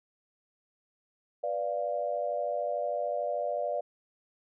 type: chord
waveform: sine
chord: B diminished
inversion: none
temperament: equal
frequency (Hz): 493.9 / 587.3 / 698.5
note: B4 / D5 / F5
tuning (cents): 0 / 0 / 0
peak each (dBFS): -36 / -31 / -34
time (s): 1.43-3.81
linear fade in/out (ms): 10
effects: none